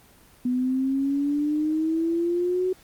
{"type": "exponential sweep", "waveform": "sine", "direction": "up", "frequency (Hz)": [246.9, 373.5], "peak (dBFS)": -21, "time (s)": [0.45, 2.73], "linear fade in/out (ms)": 5, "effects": ["pink hiss -54 dBFS RMS until 2.83 s", "Opus 24 kbps"]}